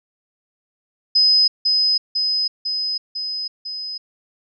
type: tone with echo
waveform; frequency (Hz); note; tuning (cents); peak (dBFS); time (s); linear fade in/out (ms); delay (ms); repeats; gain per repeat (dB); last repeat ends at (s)
sine; 5040; D#8; +21; -11; 1.15-1.48; 10; 500; 5; -3; 3.98
effects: none